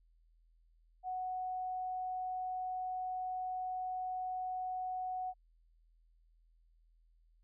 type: tone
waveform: sine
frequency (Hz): 740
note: F#5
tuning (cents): 0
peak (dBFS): -36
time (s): 1.03-5.34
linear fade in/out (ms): 50
effects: added 41 Hz sine -65 dBFS peak until 7.43 s